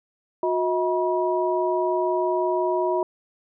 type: tone cluster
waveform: sine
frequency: 362.9 / 637 / 965 Hz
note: F#4 / D#5 / B5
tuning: -34 / +41 / -40 cents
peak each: -23 / -25 / -26 dBFS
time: 0.43-3.03 s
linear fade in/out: 2 ms
effects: none